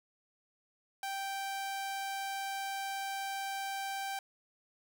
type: tone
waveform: sawtooth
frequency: 783 Hz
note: G5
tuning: 2 cents flat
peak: -32 dBFS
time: 1.03-4.19 s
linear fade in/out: 2 ms
effects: none